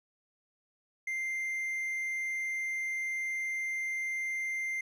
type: tone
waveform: triangle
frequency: 2093 Hz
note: C7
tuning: in tune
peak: -30 dBFS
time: 1.07-4.81 s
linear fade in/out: 5 ms
effects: none